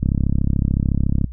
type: click train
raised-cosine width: 5 ms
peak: -6 dBFS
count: 42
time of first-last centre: 0.03-1.243 s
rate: 33.8 Hz
effects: noise-tail reverb RT60 0.1 s tail -25 dB re dry + added 60 Hz sine -30 dBFS peak until 1.32 s